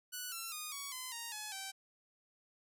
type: tone with pitch steps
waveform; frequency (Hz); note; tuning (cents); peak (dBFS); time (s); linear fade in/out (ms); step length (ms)
5% pulse; 1480 / 1349.3 / 1230.2 / 1121.6 / 1022.6 / 932.3 / 850 / 775; F#6 / E6 / D#6 / C#6 / C6 / A#5 / G#5 / G5; 0 / +40 / -20 / +20 / -40 / 0 / +40 / -20; -30; 0.12-1.72; 20; 200
effects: none